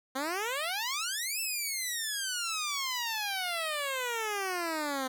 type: exponential two-way sweep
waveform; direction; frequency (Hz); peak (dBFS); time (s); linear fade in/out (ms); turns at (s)
10% pulse; up then down; 256.1 to 2677 to 256.1; -23; 0.15-5.08; 10; 1.4
effects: none